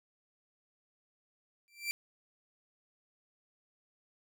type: tone with exponential growth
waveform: sawtooth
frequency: 2349 Hz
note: D7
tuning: in tune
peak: -26 dBFS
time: 1.68-1.91 s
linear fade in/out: 0 ms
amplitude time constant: 48 ms
effects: none